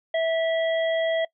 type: harmonic tone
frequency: 654 Hz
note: E5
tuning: 14 cents flat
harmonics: 1 / 3 / 5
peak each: -21 / -31 / -35 dBFS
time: 0.14-1.25 s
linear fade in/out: 5 ms
effects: noise-tail reverb RT60 0.1 s tail -22 dB re dry